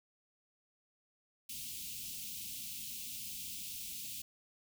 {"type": "band-stop noise", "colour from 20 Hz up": "white", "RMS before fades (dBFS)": -44, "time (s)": [1.49, 4.22], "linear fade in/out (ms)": 5, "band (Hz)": [270, 2500], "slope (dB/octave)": 48, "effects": []}